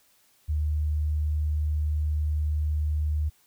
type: tone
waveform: sine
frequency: 75.8 Hz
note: D#2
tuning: 45 cents flat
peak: -23 dBFS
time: 0.48-3.3 s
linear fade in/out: 20 ms
effects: white hiss -63 dBFS RMS until 3.46 s